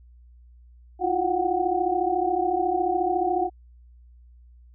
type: tone cluster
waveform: sine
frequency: 325.4 / 340.2 / 359.5 / 725 / 759 Hz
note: E4 / F4 / F#4 / F#5 / F#5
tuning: -22 / -45 / -50 / -35 / +44 cents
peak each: -33 / -33 / -26 / -25 / -27 dBFS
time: 0.99-3.5 s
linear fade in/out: 50 ms
effects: added 60 Hz sine -48 dBFS peak until 4.74 s